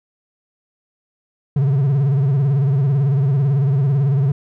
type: tone with vibrato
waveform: triangle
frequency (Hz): 137.8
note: C#3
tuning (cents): -10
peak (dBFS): -11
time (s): 1.56-4.32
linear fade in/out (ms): 5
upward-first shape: sine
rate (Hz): 18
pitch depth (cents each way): 130
effects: none